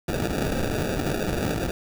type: noise with sample-and-hold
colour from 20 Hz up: white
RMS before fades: -26 dBFS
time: 0.08-1.71 s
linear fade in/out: 2 ms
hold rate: 1050 Hz
effects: none